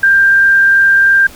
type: tone with frequency modulation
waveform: sine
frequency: 1588 Hz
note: G6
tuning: 22 cents sharp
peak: -5 dBFS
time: 0.03-1.27 s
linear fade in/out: 5 ms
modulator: 23 Hz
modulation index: 0.31
effects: pink hiss -36 dBFS RMS until 1.35 s